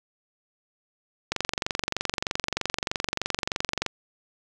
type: click train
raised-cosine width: 0.2 ms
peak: -8 dBFS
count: 60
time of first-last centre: 1.32-3.863 s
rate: 23.2 Hz
effects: none